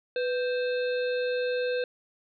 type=harmonic tone with a mistuned harmonic; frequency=523.3 Hz; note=C5; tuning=in tune; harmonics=1 / 3 / 5 / 7 / 8; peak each=-26 / -36 / -40 / -43 / -44 dBFS; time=0.16-1.84 s; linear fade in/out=2 ms; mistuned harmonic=1; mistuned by=-91 cents; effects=none